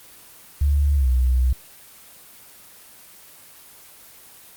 sine tone with pitch glide, 71.7 to 63.14 Hz, D2 to B1, -41 to +39 cents, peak -15 dBFS, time 0.61-1.53 s, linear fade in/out 5 ms, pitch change -220 cents, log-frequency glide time 0.96-1.08 s, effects white hiss -46 dBFS RMS until 4.56 s + Opus 24 kbps

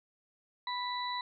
harmonic tone, 987.8 Hz, B5, in tune, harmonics 1 / 2 / 4, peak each -35 / -42 / -39 dBFS, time 0.67-1.21 s, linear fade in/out 2 ms, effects none

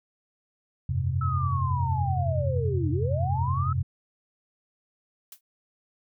sine chord, F suspended second, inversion none, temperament equal, 87.31 / 98 / 130.81 Hz, F2 / G2 / C3, 0 / 0 / 0 cents, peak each -28 / -30 / -27 dBFS, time 0.89-3.83 s, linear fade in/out 5 ms
sine linear two-way sweep, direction down then up, 1318.5 to 288.1 to 1318.5 Hz, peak -29 dBFS, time 1.21-3.73 s, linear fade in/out 5 ms, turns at 2.9 s
blue noise with exponential decay, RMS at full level -38 dBFS, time 5.32-5.41 s, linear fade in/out 2 ms, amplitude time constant 18 ms
effects none

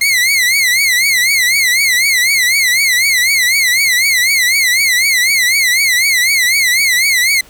sawtooth tone with vibrato, 2089 Hz, C7, 3 cents flat, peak -6 dBFS, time 0.01-7.41 s, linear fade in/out 5 ms, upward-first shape triangle, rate 4 Hz, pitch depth 160 cents each way, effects pink hiss -42 dBFS RMS until 7.49 s

